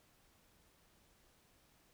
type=silence; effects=pink hiss -70 dBFS RMS until 1.93 s

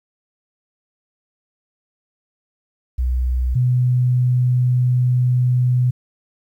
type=tone pair in turn; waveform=sine; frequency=62.5 / 125 Hz; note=B1 / B2; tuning=+21 / +21 cents; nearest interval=octave; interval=1200 cents; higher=second; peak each=-16 / -13 dBFS; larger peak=second; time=2.98-3.55 / 3.55-5.91 s; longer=second; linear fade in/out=10 ms; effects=9-bit

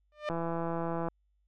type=tone with exponential growth; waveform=sawtooth; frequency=600 Hz; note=D5; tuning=37 cents sharp; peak=-24 dBFS; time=0.12-0.29 s; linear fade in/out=1 ms; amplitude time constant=36 ms
type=click train; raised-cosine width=1 ms; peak=-21 dBFS; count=132; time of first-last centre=0.3-1.084 s; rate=167 Hz
effects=added 50 Hz sine -69 dBFS peak until 1.47 s + low-pass 3000 Hz 12 dB/octave

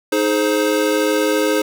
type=chord; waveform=square; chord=Ab major; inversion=second; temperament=equal with one note detuned; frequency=311.1 / 423.1 / 523.3 Hz; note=Eb4 / Ab4 / C5; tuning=0 / +32 / 0 cents; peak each=-20 dBFS; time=0.12-1.62 s; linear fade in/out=5 ms; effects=none

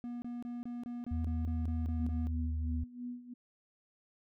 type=tone bursts; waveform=triangle; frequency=240.8 Hz; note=B3; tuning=44 cents flat; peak=-36 dBFS; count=11; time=0.04-2.27 s; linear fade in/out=0 ms; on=180 ms; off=25 ms
type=tone with pitch glide; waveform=sine; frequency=81 to 76.54 Hz; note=E2 to D#2; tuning=-30 to -28 cents; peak=-32 dBFS; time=1.11-2.84 s; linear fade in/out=5 ms; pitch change=-98 cents; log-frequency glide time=1.54-2.65 s
type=tone with tremolo; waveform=sine; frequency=244.8 Hz; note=B3; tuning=15 cents flat; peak=-37 dBFS; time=1.99-3.34 s; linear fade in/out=10 ms; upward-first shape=sine; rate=3 Hz; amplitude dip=80%
effects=none

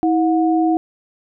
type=tone pair together; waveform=sine; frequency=323 / 725 Hz; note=E4 / F#5; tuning=-35 / -35 cents; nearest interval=octave + major second; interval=1400 cents; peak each=-14 / -19 dBFS; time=0.03-0.77 s; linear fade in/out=0 ms; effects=none

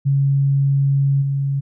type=tone with level steps; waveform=sine; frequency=138.59 Hz; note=C#3; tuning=in tune; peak=-13 / -17 dBFS; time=0.05-1.61 s; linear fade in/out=20 ms; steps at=1.21 s; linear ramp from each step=20 ms; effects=none

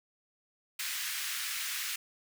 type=high-pass noise; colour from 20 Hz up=pink; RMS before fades=-36 dBFS; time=0.79-1.96 s; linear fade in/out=5 ms; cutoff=1600 Hz; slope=24 dB/octave; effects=none

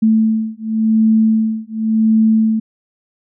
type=beating tone pair; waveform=sine; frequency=220 / 220.91 Hz; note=A3 / A3; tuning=0 / +7 cents; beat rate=0.91 Hz; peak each=-14 dBFS; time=0.02-2.6 s; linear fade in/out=10 ms; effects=none

